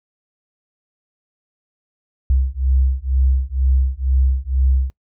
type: beating tone pair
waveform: sine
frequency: 64.6 / 66.7 Hz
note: C2 / C2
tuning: -21 / +34 cents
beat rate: 2.1 Hz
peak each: -17 dBFS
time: 2.3-4.9 s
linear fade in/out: 0 ms
effects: noise-tail reverb RT60 0.1 s tail -23 dB re dry